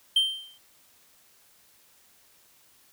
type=tone with exponential decay; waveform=triangle; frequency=3136 Hz; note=G7; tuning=in tune; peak=-15 dBFS; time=0.16-0.58 s; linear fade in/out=5 ms; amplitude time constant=91 ms; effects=white hiss -60 dBFS RMS until 2.92 s